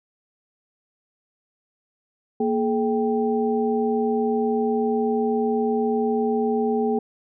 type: tone cluster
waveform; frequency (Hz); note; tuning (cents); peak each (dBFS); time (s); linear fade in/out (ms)
sine; 233.9 / 425.9 / 784; A#3 / G#4 / G5; +6 / +44 / 0; -23 / -22 / -28; 2.4-6.99; 5
effects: none